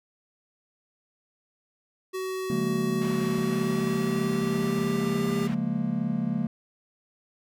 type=tone with pitch glide; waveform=square; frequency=375.6 to 397.5 Hz; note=F#4 to G4; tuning=+26 to +24 cents; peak=-30 dBFS; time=2.13-5.48 s; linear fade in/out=20 ms; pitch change=+98 cents; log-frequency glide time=3.24-5.31 s
type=chord; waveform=triangle; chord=Bb minor seventh; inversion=first; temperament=just; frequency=139.85 / 174.81 / 209.8 / 233.1 Hz; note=Db3 / F3 / Ab3 / Bb3; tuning=+16 / +2 / +18 / 0 cents; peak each=-32 / -29 / -28 / -27 dBFS; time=2.5-6.47 s; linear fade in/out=2 ms
type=low-pass noise; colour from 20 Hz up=white; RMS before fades=-43 dBFS; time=3.01-5.55 s; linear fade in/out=10 ms; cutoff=2000 Hz; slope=12 dB/octave
effects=none